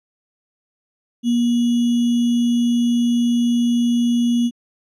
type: tone with sample-and-hold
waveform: sine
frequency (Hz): 238.2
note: A#3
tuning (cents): +38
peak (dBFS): -14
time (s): 1.23-4.51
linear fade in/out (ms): 50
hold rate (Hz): 3150
effects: low-pass 8000 Hz 12 dB/octave